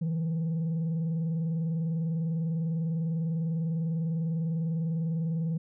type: tone with vibrato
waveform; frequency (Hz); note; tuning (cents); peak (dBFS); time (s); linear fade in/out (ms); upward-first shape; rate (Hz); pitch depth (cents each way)
sine; 162.8; E3; -21; -24; 0.01-5.58; 10; sine; 20; 86
effects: tanh soft clip ceiling -26 dBFS